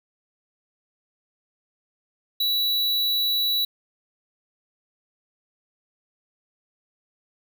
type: tone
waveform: square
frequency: 3930 Hz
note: B7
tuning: 9 cents flat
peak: -21 dBFS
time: 2.4-3.65 s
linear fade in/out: 5 ms
effects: none